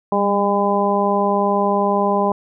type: harmonic tone with a mistuned harmonic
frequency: 202.2 Hz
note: G#3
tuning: 46 cents flat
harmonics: 1 / 2 / 3 / 4 / 5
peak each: -21 / -21 / -21 / -21 / -21 dBFS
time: 0.12-2.32 s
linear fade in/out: 2 ms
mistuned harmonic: 1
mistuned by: -28 cents
effects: none